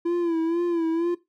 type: tone with vibrato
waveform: triangle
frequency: 336.5 Hz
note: E4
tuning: 36 cents sharp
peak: -19 dBFS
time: 0.05-1.15 s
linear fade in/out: 10 ms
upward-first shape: sine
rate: 2.1 Hz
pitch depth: 64 cents each way
effects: noise-tail reverb RT60 0.2 s tail -17 dB re dry